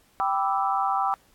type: chord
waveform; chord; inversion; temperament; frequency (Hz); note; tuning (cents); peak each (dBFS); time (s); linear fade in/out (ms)
sine; E minor seventh; first; equal; 784 / 987.8 / 1174.7 / 1318.5; G5 / B5 / D6 / E6; 0 / 0 / 0 / 0; -25 / -29 / -28 / -29; 0.2-1.14; 0
effects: pink hiss -61 dBFS RMS until 1.34 s + AAC 64 kbps